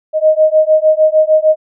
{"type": "beating tone pair", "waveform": "sine", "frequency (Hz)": [620, 626.6], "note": ["D#5", "D#5"], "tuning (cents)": [-6, 12], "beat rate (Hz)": 6.6, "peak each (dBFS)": -10, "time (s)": [0.13, 1.56], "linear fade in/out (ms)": 50, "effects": []}